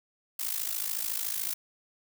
blue noise with amplitude modulation, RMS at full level -29 dBFS, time 0.39-1.54 s, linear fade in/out 5 ms, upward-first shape sine, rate 53.8 Hz, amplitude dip 80%, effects none

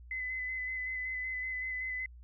sine tone with vibrato, 2025 Hz, B6, 43 cents sharp, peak -34 dBFS, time 0.11-2.06 s, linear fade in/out 2 ms, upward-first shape square, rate 5.3 Hz, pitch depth 16 cents each way, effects added 60 Hz sine -49 dBFS peak until 2.23 s

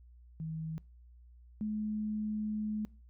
sine tone pair in turn, 159.7 / 213.2 Hz, D#3 / G#3, +45 / +46 cents, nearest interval perfect fourth, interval 501 cents, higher second, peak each -36 / -32 dBFS, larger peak second, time 0.4-0.78 / 1.61-2.85 s, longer second, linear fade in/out 0 ms, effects noise-tail reverb RT60 0.4 s tail -24 dB re dry + added 60 Hz sine -54 dBFS peak until 3.09 s

